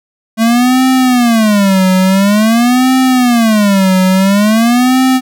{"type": "tone with vibrato", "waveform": "square", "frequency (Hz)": 220, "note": "A3", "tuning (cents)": 0, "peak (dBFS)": -7, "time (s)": [0.37, 5.21], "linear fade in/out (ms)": 50, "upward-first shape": "sine", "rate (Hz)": 0.48, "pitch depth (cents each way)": 290, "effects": []}